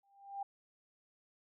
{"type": "tone with exponential growth", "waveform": "sine", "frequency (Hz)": 795, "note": "G5", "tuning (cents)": 24, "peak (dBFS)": -35, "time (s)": [0.03, 0.43], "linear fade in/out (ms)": 5, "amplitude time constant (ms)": 86, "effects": []}